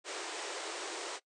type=band-pass noise; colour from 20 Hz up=pink; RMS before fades=-41 dBFS; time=0.04-1.2 s; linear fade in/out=50 ms; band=320 to 8900 Hz; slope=96 dB/octave; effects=noise-tail reverb RT60 0.1 s tail -20 dB re dry